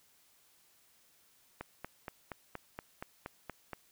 click train, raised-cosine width 0.5 ms, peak -25 dBFS, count 10, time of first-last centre 1.61-3.733 s, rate 4.24 Hz, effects white hiss -67 dBFS RMS until 3.91 s

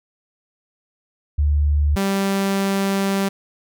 sine / sawtooth tone pair in turn, 73.4 / 195.95 Hz, D2 / G3, 0 / 0 cents, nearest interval octave + perfect fourth, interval 1700 cents, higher second, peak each -14 dBFS, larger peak neither, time 1.38-1.96 / 1.96-3.29 s, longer second, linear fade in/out 10 ms, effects none

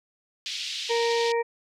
white band-pass noise, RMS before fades -33 dBFS, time 0.46-1.32 s, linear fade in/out 0 ms, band 2700 to 4700 Hz, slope 24 dB/octave
harmonic tone, 466.2 Hz, A#4, in tune, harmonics 1 / 2 / 4 / 5, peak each -23 / -29 / -35 / -37 dBFS, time 0.89-1.43 s, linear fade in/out 20 ms
effects none

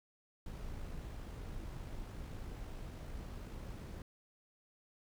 brown noise with amplitude modulation, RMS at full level -44 dBFS, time 0.46-4.02 s, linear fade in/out 2 ms, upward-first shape sine, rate 54.6 Hz, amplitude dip 25%, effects none

